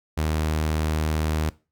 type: tone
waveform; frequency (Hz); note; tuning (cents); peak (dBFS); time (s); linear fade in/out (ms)
sawtooth; 77.78; D#2; 0; -18; 0.17-1.5; 10
effects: noise-tail reverb RT60 0.3 s tail -20 dB re dry